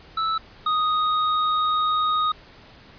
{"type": "tone pair in turn", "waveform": "square", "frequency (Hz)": [1312, 1245.5], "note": ["E6", "D#6"], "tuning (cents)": [-9, 1], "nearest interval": "minor second", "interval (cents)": 90, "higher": "first", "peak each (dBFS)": [-22, -20], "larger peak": "second", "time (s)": [[0.17, 0.38], [0.66, 2.32]], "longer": "second", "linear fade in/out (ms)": 5, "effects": ["pink hiss -48 dBFS RMS until 2.98 s", "resampled to 11025 Hz"]}